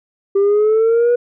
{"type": "linear sweep", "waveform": "sine", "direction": "up", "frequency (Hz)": [392, 487.5], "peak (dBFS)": -8, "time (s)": [0.35, 1.16], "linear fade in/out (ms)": 10, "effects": ["tanh soft clip ceiling -9 dBFS"]}